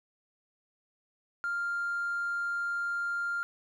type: tone with hard clipping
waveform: sine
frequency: 1396.9 Hz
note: F6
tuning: in tune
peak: -30 dBFS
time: 1.44-3.43 s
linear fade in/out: 0 ms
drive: 1 dB
effects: none